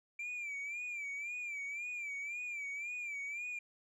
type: tone with vibrato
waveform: sine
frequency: 2349 Hz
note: D7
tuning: in tune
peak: -36 dBFS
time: 0.19-3.59 s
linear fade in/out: 5 ms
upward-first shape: sine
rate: 1.9 Hz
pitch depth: 87 cents each way
effects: tanh soft clip ceiling -38 dBFS